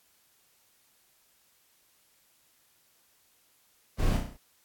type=noise with echo; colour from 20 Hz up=brown; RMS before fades=-27 dBFS; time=3.98-4.18 s; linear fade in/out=20 ms; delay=33 ms; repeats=6; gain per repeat=-4 dB; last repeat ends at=4.378 s; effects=white hiss -66 dBFS RMS until 4.64 s + AAC 64 kbps